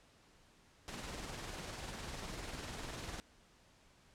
pink noise with tremolo, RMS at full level -43 dBFS, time 0.88-3.2 s, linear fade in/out 0 ms, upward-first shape triangle, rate 20 Hz, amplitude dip 45%, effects pink hiss -66 dBFS RMS until 4.14 s + low-pass 8000 Hz 12 dB/octave

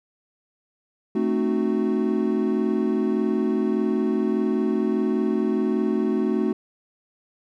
triangle chord, A diminished seventh, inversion none, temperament equal with one note detuned, 220 / 261.6 / 305.1 / 370 Hz, A3 / C4 / Eb4 / Gb4, 0 / 0 / -34 / 0 cents, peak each -22 / -25 / -25 / -23 dBFS, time 1.15-6.53 s, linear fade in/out 5 ms, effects none

